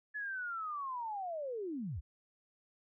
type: linear sweep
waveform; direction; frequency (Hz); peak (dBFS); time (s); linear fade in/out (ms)
sine; down; 1724 to 55; -37; 0.14-2.01; 20
effects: none